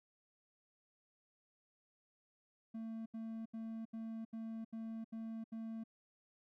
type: tone bursts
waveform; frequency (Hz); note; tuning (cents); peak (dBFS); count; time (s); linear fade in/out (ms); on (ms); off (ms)
triangle; 224.4; A3; +34; -40; 8; 2.74-5.839; 10; 320; 77
effects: none